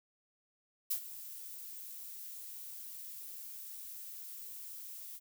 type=noise with ADSR envelope; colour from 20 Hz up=violet; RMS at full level=-32 dBFS; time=0.9-5.2 s; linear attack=12 ms; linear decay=82 ms; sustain=-15 dB; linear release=39 ms; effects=none